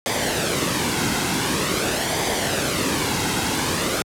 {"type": "noise with flanger", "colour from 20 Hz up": "pink", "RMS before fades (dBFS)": -22, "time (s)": [0.06, 4.02], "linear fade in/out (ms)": 0, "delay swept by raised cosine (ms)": [0.72, 1.72], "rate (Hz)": 0.46, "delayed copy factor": -0.5, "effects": ["high-pass 80 Hz 12 dB/octave", "low-pass 11000 Hz 12 dB/octave"]}